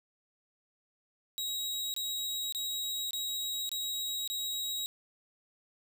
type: tone bursts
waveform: sawtooth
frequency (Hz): 3823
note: A#7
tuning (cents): +43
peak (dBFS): -30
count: 6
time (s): 1.38-4.86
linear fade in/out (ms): 0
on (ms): 560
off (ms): 24
effects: 11-bit